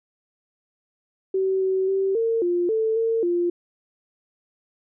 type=tone with pitch steps; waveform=sine; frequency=381.4 / 378.9 / 386.7 / 455.4 / 351 / 442.4 / 453.5 / 348.7 Hz; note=G4 / F#4 / G4 / A#4 / F4 / A4 / A#4 / F4; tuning=-47 / +41 / -24 / -40 / +9 / +9 / -48 / -3 cents; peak=-19 dBFS; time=1.34-3.5 s; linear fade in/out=5 ms; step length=270 ms; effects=none